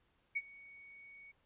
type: tone with ADSR envelope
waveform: sine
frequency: 2234 Hz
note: C#7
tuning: 13 cents sharp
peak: -31 dBFS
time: 0.35-1.32 s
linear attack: 16 ms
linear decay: 43 ms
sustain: -22 dB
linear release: 14 ms
effects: pink hiss -75 dBFS RMS until 1.45 s + resampled to 8000 Hz